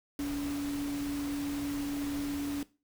sine tone in noise, 285.7 Hz, D4, 48 cents flat, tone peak -31 dBFS, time 0.19-2.63 s, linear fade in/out 2 ms, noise pink, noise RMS -43 dBFS, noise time 0.19-2.63 s, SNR +9 dB, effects noise-tail reverb RT60 0.3 s tail -18 dB re dry

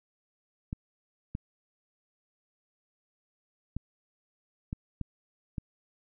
clicks, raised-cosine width 5 ms, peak -21 dBFS, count 6, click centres 0.729 / 1.351 / 3.766 / 4.729 / 5.013 / 5.582 s, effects none

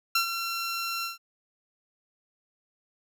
15% pulse tone with ADSR envelope, 1361 Hz, F6, 45 cents flat, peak -14 dBFS, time 0.15-1.18 s, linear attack 5 ms, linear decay 100 ms, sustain -9 dB, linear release 140 ms, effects none

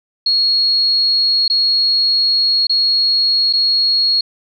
sine tone with dropouts, 4310 Hz, C#8, 49 cents flat, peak -11 dBFS, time 0.26-4.21 s, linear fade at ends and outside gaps 5 ms, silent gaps 1.48-1.499 / 2.67-2.695 / 3.528-3.534 s, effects none

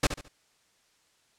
pink noise with echo, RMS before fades -22 dBFS, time 0.03-0.07 s, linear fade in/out 5 ms, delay 71 ms, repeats 3, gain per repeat -10 dB, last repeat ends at 0.283 s, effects white hiss -67 dBFS RMS until 1.38 s + low-pass 8000 Hz 12 dB/octave

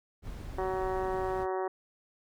brown noise, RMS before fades -41 dBFS, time 0.22-1.47 s, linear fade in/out 50 ms
harmonic tone, 187.7 Hz, F#3, 25 cents sharp, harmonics 2 / 3 / 4 / 5 / 6 / 7 / 8 / 9 / 10, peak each -32 / -39 / -36 / -40 / -42 / -49 / -50 / -53 / -50 dBFS, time 0.58-1.68 s, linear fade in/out 5 ms
effects none

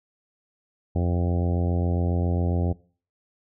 harmonic tone, 87.31 Hz, F2, in tune, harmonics 1 / 2 / 3 / 4 / 5 / 6 / 7 / 8 / 9, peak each -22 / -28 / -32 / -34 / -36 / -38 / -39 / -40 / -41 dBFS, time 0.95-2.73 s, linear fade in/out 10 ms, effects noise-tail reverb RT60 0.4 s tail -20 dB re dry

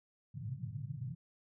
white band-pass noise, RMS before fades -42 dBFS, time 0.34-1.15 s, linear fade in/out 10 ms, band 110 to 150 Hz, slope 48 dB/octave, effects none

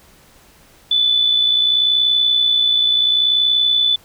sine tone with amplitude modulation, 3488 Hz, A7, 16 cents flat, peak -10 dBFS, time 0.91-3.96 s, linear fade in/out 5 ms, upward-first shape sine, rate 60.7 Hz, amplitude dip 45%, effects pink hiss -49 dBFS RMS until 4.04 s

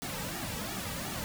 pink noise with flanger, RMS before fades -37 dBFS, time 0.02-1.24 s, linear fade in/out 0 ms, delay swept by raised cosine 1.9 to 2.89 ms, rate 2.8 Hz, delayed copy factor -0.85, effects none

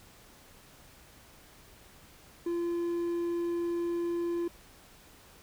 triangle tone, 343.3 Hz, F4, 30 cents flat, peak -27 dBFS, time 2.46-4.48 s, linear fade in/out 5 ms, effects pink hiss -56 dBFS RMS until 5.42 s

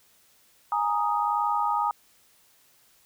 sine chord, Ab suspended second, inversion none, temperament equal, 830.6 / 932.3 / 1244.5 Hz, Ab5 / Bb5 / Eb6, 0 / 0 / 0 cents, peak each -27 dBFS, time 0.72-1.91 s, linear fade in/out 2 ms, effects white hiss -61 dBFS RMS until 3.05 s

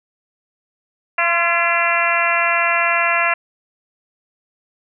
harmonic tone with a mistuned harmonic, 340.3 Hz, F4, 45 cents flat, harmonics 2 / 3 / 4 / 5 / 6 / 7 / 8, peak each -22 / -22 / -22 / -22 / -22 / -22 / -22 dBFS, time 1.18-3.34 s, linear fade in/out 5 ms, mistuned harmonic 3, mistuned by +30 cents, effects none

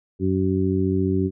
harmonic tone, 94.4 Hz, F#2, 35 cents sharp, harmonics 1 / 2 / 3 / 4, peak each -24 / -24 / -24 / -24 dBFS, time 0.19-1.31 s, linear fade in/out 50 ms, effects none

